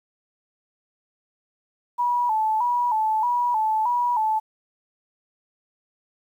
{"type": "tone with vibrato", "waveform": "sine", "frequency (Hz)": 919, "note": "A#5", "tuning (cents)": -25, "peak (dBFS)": -19, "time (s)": [1.98, 4.4], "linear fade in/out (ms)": 20, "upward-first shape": "square", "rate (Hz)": 1.6, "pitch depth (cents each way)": 93, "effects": ["9-bit"]}